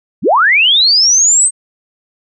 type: linear sweep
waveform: sine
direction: up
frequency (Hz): 109.9 to 8410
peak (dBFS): -6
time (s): 0.22-1.51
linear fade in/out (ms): 50
effects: none